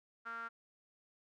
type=tone with band-pass filter; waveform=sawtooth; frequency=230.3 Hz; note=A#3; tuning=21 cents flat; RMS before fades=-44 dBFS; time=0.25-0.49 s; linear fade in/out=20 ms; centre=1400 Hz; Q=9.1; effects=none